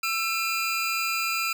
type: tone pair together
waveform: 25% pulse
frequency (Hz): 1337 / 2416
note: E6 / D7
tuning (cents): +24 / +48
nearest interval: minor seventh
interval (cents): 1024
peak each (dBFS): -24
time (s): 0.03-1.53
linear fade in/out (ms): 5
effects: none